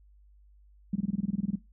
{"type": "tone bursts", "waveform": "sine", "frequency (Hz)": 196, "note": "G3", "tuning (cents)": 0, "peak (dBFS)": -24, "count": 13, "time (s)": [0.93, 1.556], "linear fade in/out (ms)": 5, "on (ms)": 26, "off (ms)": 24, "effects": ["noise-tail reverb RT60 0.2 s tail -19 dB re dry", "added 50 Hz sine -55 dBFS peak until 1.72 s"]}